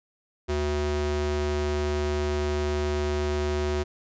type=ring-modulated tone; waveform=square; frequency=146.83 Hz; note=D3; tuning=in tune; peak=-22 dBFS; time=0.48-3.84 s; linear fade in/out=20 ms; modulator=223 Hz; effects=resampled to 16000 Hz